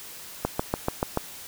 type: click train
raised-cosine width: 1 ms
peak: -9 dBFS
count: 6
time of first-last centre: 0.45-1.174 s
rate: 6.91 Hz
effects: white hiss -42 dBFS RMS until 1.47 s